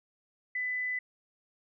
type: tone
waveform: sine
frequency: 2000 Hz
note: B6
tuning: 21 cents sharp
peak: -30 dBFS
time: 0.55-0.99 s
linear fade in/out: 5 ms
effects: none